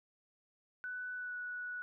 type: tone with pitch glide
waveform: sine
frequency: 1492 to 1472.3 Hz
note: F#6 to F#6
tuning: +14 to -9 cents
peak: -39 dBFS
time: 0.84-1.82 s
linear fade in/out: 0 ms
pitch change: -23 cents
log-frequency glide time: 1.15-1.35 s
effects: none